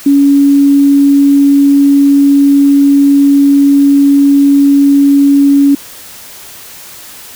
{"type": "tone", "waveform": "sine", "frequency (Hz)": 281, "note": "C#4", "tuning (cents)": 24, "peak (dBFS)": -3, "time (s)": [0.06, 5.75], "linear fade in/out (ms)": 5, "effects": ["white hiss -31 dBFS RMS until 7.35 s"]}